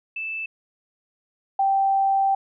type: tone pair in turn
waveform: sine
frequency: 2637 / 781.3 Hz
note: E7 / G5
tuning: 0 / -6 cents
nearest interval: octave + major sixth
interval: 2106 cents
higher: first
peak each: -27 / -17 dBFS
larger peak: second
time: 0.16-0.46 / 1.59-2.35 s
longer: second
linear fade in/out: 5 ms
effects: none